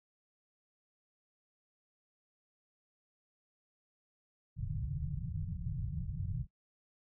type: low-pass noise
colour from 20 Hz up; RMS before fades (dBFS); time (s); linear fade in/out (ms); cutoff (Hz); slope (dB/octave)
white; -38; 4.56-6.47; 50; 170; 96
effects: noise-tail reverb RT60 0.1 s tail -20 dB re dry